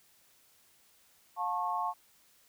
sine tone cluster, 712 / 881 / 1091 Hz, F5 / A5 / C#6, +33 / +2 / -28 cents, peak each -36 / -34 / -34 dBFS, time 1.36-1.94 s, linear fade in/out 50 ms, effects white hiss -65 dBFS RMS until 2.48 s

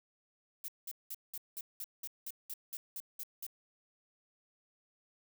violet noise bursts, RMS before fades -42 dBFS, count 13, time 0.64-3.466 s, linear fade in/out 2 ms, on 42 ms, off 190 ms, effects none

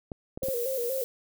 clicks, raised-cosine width 2 ms, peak -22 dBFS, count 4, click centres 0.118 / 0.375 / 0.433 / 0.485 s
sine tone with vibrato, 503 Hz, B4, 32 cents sharp, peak -28 dBFS, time 0.42-1.04 s, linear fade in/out 5 ms, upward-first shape square, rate 4.2 Hz, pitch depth 94 cents each way
violet noise, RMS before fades -36 dBFS, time 0.43-1.04 s, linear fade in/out 0 ms
effects none

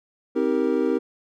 triangle chord, C minor seventh, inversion none, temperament equal with one note detuned, 261.6 / 317.8 / 392 / 466.2 Hz, C4 / Eb4 / G4 / Bb4, 0 / +37 / 0 / 0 cents, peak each -23 dBFS, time 0.35-0.99 s, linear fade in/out 20 ms, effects none

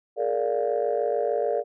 sine chord, Bb dominant seventh, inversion third, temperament just, 419.5 / 466.2 / 582.7 / 699.2 Hz, Ab4 / Bb4 / D5 / F5, +17 / 0 / -14 / +2 cents, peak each -28 / -26 / -26 / -29 dBFS, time 0.16-1.64 s, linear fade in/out 50 ms, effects tanh soft clip ceiling -14 dBFS

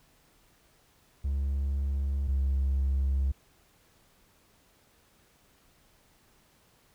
triangle tone pair in turn, 69.3 / 67.68 Hz, C#2 / C#2, 0 / -41 cents, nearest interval unison, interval 41 cents, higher first, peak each -24 / -21 dBFS, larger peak second, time 1.24-2.28 / 2.28-3.32 s, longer neither, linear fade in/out 10 ms, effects tanh soft clip ceiling -20 dBFS + pink hiss -64 dBFS RMS until 6.94 s

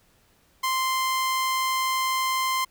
sawtooth tone, 1044 Hz, C6, 4 cents flat, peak -19 dBFS, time 0.63-2.65 s, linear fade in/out 10 ms, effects pink hiss -62 dBFS RMS until 2.7 s

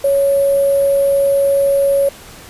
sine tone with sample-and-hold, 556 Hz, C#5, 5 cents sharp, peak -10 dBFS, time 0.04-2.09 s, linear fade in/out 5 ms, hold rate 11025 Hz, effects pink hiss -37 dBFS RMS until 2.49 s + resampled to 32000 Hz

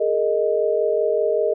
sine chord, Ab suspended second, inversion none, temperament equal with one note detuned, 415.3 / 460.5 / 622.3 Hz, Ab4 / Bb4 / Eb5, 0 / -21 / 0 cents, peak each -22 / -21 / -21 dBFS, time 0-1.54 s, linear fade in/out 10 ms, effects none

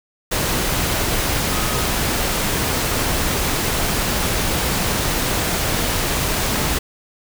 sine tone in noise, 1259 Hz, D#6, 20 cents sharp, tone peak -30 dBFS, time 1.51-1.84 s, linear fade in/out 10 ms, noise pink, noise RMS -20 dBFS, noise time 0.31-6.79 s, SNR -13 dB, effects none

